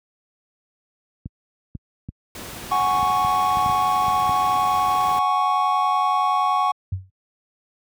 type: clicks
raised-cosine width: 5 ms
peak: -18 dBFS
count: 10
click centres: 1.259 / 1.752 / 2.089 / 3.029 / 3.247 / 3.571 / 3.661 / 3.698 / 4.082 / 4.294 s
type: noise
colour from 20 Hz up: pink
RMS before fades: -35 dBFS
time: 2.35-5.19 s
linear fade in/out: 2 ms
type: chord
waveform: triangle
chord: F# suspended second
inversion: none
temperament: equal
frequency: 740 / 830.6 / 1108.7 Hz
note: F#5 / G#5 / C#6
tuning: 0 / 0 / 0 cents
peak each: -21 / -22 / -18 dBFS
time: 2.71-6.72 s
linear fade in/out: 10 ms
type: tone with exponential decay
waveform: sine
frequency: 94.1 Hz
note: F#2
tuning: 30 cents sharp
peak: -18 dBFS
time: 6.92-7.1 s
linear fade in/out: 5 ms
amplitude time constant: 39 ms
effects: high-pass 60 Hz 12 dB/octave